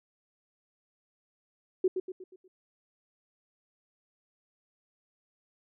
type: tone with echo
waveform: sine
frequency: 371.5 Hz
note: F#4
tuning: 7 cents sharp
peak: -21 dBFS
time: 1.84-1.88 s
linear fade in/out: 5 ms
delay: 120 ms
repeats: 5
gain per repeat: -7 dB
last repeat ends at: 2.48 s
effects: none